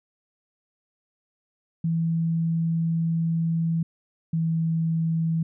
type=tone pair in turn; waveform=sine; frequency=164.81 / 163.2 Hz; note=E3 / E3; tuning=0 / -17 cents; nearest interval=unison; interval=17 cents; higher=first; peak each=-21 dBFS; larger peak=neither; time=1.84-3.83 / 4.33-5.43 s; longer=first; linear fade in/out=5 ms; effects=none